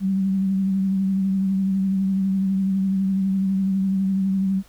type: tone with vibrato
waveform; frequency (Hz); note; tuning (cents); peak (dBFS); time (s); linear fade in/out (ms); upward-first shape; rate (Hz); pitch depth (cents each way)
sine; 192.4; G3; -32; -18; 0-4.63; 50; triangle; 12; 34
effects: added 50 Hz sine -50 dBFS peak until 4.68 s + pink hiss -54 dBFS RMS until 4.68 s

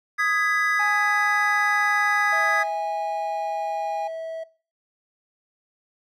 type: chord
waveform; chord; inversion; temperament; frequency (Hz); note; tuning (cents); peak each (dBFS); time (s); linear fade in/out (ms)
triangle; G# minor; second; just; 1245.9 / 1661.2 / 1993.5; D#6 / G#6 / B6; +2 / 0 / +16; -23 / -21 / -23; 0.18-2.64; 20
type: tone with pitch glide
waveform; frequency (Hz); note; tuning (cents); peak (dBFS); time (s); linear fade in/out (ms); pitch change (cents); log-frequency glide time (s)
triangle; 830.6 to 816.8; G#5 to G#5; 0 to -29; -24; 0.79-4.08; 10; -29; 1.31-3.94
type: tone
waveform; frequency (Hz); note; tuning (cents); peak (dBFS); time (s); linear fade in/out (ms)
triangle; 650; E5; -24; -28; 2.32-4.44; 10
effects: noise-tail reverb RT60 0.4 s tail -21 dB re dry

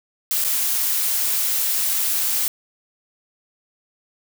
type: noise with dropouts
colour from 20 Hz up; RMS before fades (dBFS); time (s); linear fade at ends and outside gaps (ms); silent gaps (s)
blue; -21; 0.31-2.48; 0; 0.44-0.447
effects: none

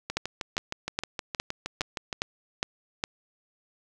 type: two click trains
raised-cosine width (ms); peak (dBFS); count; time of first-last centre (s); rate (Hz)
0.2; -14 / -9; 14 / 8; 0.1-2.128 / 0.17-3.039; 6.41 / 2.44
effects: none

